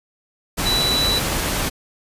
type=tone in noise; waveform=sine; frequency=3951 Hz; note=B7; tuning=in tune; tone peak=-18 dBFS; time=0.65-1.2 s; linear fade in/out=20 ms; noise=pink; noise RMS=-22 dBFS; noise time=0.57-1.7 s; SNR=+1 dB; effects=resampled to 32000 Hz